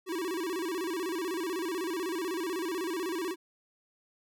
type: tone with vibrato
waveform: square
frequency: 349.2 Hz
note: F4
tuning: in tune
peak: -32 dBFS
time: 0.06-3.36 s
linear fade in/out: 50 ms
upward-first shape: square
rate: 16 Hz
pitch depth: 130 cents each way
effects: none